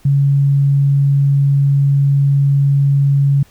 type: tone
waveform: sine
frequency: 139.9 Hz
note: C#3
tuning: 16 cents sharp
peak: -9 dBFS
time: 0.05-3.43 s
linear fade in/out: 5 ms
effects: pink hiss -50 dBFS RMS until 3.5 s